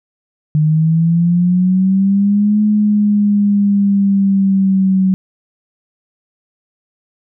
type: linear two-way sweep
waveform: sine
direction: up then down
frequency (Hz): 151.2 to 211.6 to 187.9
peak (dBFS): -9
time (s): 0.55-5.14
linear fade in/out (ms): 0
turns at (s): 2.61
effects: none